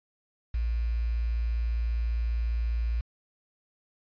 sine tone with quantisation, 57.4 Hz, A#1, 26 cents flat, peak -25 dBFS, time 0.54-3.01 s, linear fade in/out 5 ms, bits 8, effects resampled to 11025 Hz

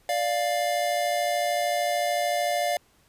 square tone pair together, 587.6 / 701 Hz, D5 / F5, +1 / +6 cents, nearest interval minor third, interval 305 cents, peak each -28 / -26 dBFS, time 0.09-2.77 s, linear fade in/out 2 ms, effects pink hiss -62 dBFS RMS until 3.08 s + resampled to 32000 Hz

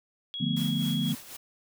sine tone, 3322 Hz, G#7, in tune, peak -33 dBFS, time 0.34-1.12 s, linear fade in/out 0 ms
sine chord, B half-diminished seventh, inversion first, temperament equal, 146.83 / 174.61 / 220 / 246.9 Hz, D3 / F3 / A3 / B3, 0 / 0 / 0 / 0 cents, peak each -31 dBFS, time 0.4-1.15 s, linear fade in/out 10 ms
white noise with tremolo, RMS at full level -41 dBFS, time 0.56-1.37 s, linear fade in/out 10 ms, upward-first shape sine, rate 4 Hz, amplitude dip 60%
effects none

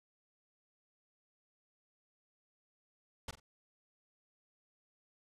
pink noise with echo, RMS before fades -41 dBFS, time 3.28-3.31 s, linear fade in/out 5 ms, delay 45 ms, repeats 2, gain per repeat -12 dB, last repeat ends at 3.4 s, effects low-pass 9000 Hz 12 dB/octave

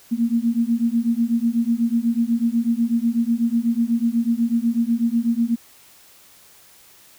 sine beating tone pair, 228.8 / 236.9 Hz, A#3 / A#3, -32 / +28 cents, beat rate 8.1 Hz, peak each -20 dBFS, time 0.11-5.56 s, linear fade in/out 20 ms, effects white hiss -50 dBFS RMS until 7.18 s

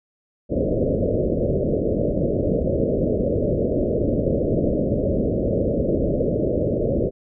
white low-pass noise, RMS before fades -21 dBFS, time 0.49-7.11 s, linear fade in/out 50 ms, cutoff 610 Hz, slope 96 dB/octave, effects none

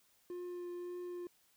triangle tone with vibrato, 353.9 Hz, F4, 23 cents sharp, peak -39 dBFS, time 0.3-1.27 s, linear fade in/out 2 ms, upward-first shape triangle, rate 1.8 Hz, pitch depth 12 cents each way, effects white hiss -71 dBFS RMS until 1.56 s

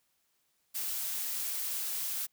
blue noise, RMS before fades -35 dBFS, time 0.74-2.27 s, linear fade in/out 20 ms, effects white hiss -75 dBFS RMS until 2.32 s

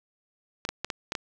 clicks, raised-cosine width 0.2 ms, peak -12 dBFS, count 6, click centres 0.651 / 0.69 / 0.846 / 0.902 / 1.121 / 1.152 s, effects none

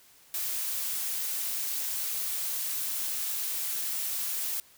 blue noise, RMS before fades -32 dBFS, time 0.34-4.6 s, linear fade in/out 2 ms, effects white hiss -58 dBFS RMS until 4.77 s

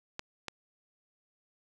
clicks, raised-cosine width 0.2 ms, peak -19 dBFS, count 2, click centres 0.194 / 0.483 s, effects none

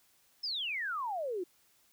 sine exponential sweep, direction down, 5330 to 338.2 Hz, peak -33 dBFS, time 0.43-1.44 s, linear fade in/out 10 ms, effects white hiss -68 dBFS RMS until 1.92 s

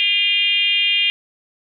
sine tone with frequency modulation, 2813 Hz, F7, 12 cents sharp, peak -14 dBFS, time 0-1.1 s, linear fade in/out 0 ms, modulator 387 Hz, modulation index 1.3, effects none

